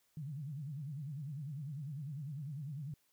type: tone with vibrato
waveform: sine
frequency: 144.1 Hz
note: D3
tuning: 33 cents flat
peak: -40 dBFS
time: 0.17-2.94 s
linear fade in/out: 2 ms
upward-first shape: sine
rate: 10 Hz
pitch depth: 190 cents each way
effects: white hiss -75 dBFS RMS until 3.12 s